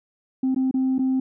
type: tone with dropouts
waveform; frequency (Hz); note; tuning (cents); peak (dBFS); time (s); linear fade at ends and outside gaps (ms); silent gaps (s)
sine; 261.6; C4; 0; -17; 0.43-1.2; 5; 0.547-0.561 / 0.712-0.741 / 0.983-0.991
effects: tanh soft clip ceiling -16 dBFS